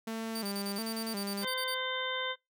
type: tone with vibrato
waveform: sawtooth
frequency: 211.8 Hz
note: G#3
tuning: 34 cents sharp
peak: -31 dBFS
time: 0.07-1.45 s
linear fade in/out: 5 ms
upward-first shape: square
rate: 1.4 Hz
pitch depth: 100 cents each way
type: tone bursts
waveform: sawtooth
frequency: 4634 Hz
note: D8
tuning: 24 cents flat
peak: -35 dBFS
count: 14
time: 0.35-1.744 s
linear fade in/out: 5 ms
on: 68 ms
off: 34 ms
type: harmonic tone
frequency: 515 Hz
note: C5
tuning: 28 cents flat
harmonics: 1 / 2 / 3 / 4 / 6 / 7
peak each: -39 / -39 / -39 / -39 / -39 / -39 dBFS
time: 1.41-2.36 s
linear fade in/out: 50 ms
effects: noise-tail reverb RT60 0.2 s tail -24 dB re dry

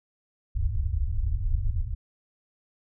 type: low-pass noise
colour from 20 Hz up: pink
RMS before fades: -26 dBFS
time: 0.55-1.95 s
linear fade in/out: 10 ms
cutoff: 100 Hz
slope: 48 dB/octave
effects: none

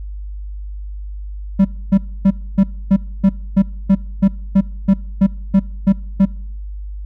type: tone bursts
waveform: triangle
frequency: 194.6 Hz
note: G3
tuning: 12 cents flat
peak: -5 dBFS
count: 15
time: 1.59-6.255 s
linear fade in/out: 10 ms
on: 59 ms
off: 270 ms
effects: noise-tail reverb RT60 0.8 s tail -25 dB re dry + added 50 Hz sine -25 dBFS peak until 7.05 s

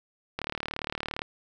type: click train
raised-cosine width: 0.3 ms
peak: -15 dBFS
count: 32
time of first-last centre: 0.39-1.219 s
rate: 37.4 Hz
effects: none

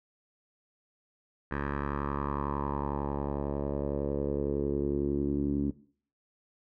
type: tone with low-pass filter sweep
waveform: 10% pulse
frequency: 71 Hz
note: C#2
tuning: 42 cents sharp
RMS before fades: -31 dBFS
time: 1.51-5.71 s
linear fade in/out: 5 ms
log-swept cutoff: 1600 to 270 Hz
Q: 3.5
effects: noise-tail reverb RT60 0.5 s tail -19 dB re dry

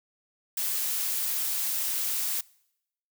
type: noise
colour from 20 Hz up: blue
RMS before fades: -29 dBFS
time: 0.57-2.41 s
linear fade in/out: 5 ms
effects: noise-tail reverb RT60 0.8 s tail -24 dB re dry

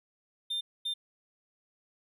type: tone bursts at uneven times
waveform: triangle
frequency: 3600 Hz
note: A7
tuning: 39 cents sharp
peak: -29 dBFS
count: 2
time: 0.5-0.61 / 0.85-0.94 s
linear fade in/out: 10 ms
effects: none

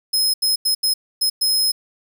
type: tone bursts at uneven times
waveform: sawtooth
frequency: 5130 Hz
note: E8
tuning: 48 cents flat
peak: -13 dBFS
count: 6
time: 0.13-0.34 / 0.42-0.56 / 0.65-0.75 / 0.83-0.94 / 1.21-1.3 / 1.41-1.72 s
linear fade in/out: 10 ms
effects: 8-bit

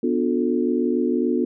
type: chord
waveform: sine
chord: B half-diminished seventh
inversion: none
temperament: equal with one note detuned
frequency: 246.9 / 293.7 / 357.6 / 440 Hz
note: B3 / D4 / F4 / A4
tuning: 0 / 0 / +41 / 0 cents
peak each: -22 / -25 / -23 / -27 dBFS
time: 0.03-1.45 s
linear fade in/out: 5 ms
effects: none

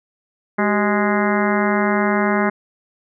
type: harmonic tone with a mistuned harmonic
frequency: 207.7 Hz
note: G#3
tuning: in tune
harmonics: 1 / 2 / 3 / 4 / 5 / 6 / 7 / 8 / 9 / 10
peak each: -19 / -22 / -24 / -25 / -26 / -27 / -27 / -28 / -29 / -29 dBFS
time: 0.58-2.5 s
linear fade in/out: 10 ms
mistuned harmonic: 2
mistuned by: -110 cents
effects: none

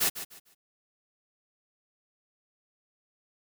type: noise with echo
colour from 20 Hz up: white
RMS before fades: -25 dBFS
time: 0-0.1 s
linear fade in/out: 20 ms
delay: 150 ms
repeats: 3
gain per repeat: -12 dB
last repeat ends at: 0.55 s
effects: none

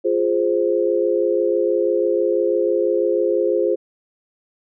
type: chord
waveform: sine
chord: F minor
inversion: none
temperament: equal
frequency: 349.2 / 415.3 / 523.3 Hz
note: F4 / Ab4 / C5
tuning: 0 / 0 / 0 cents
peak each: -20 dBFS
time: 0.04-3.76 s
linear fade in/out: 20 ms
effects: none

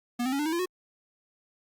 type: tone with pitch steps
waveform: square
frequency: 241.7 / 259 / 277.6 / 297.6 / 318.9 / 341.8 / 366.3 Hz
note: B3 / C4 / C#4 / D4 / D#4 / F4 / F#4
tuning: -37 / -17 / +3 / +23 / +43 / -37 / -17 cents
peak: -27 dBFS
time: 0.19-0.659 s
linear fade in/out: 10 ms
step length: 67 ms
effects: Opus 48 kbps

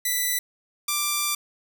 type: tone pair in turn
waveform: 5% pulse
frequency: 1983 / 1179.1 Hz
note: B6 / D6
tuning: +7 / +7 cents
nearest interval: major sixth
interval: 900 cents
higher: first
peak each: -12 / -11 dBFS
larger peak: second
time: 0.05-0.39 / 0.88-1.35 s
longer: second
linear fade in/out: 5 ms
effects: none

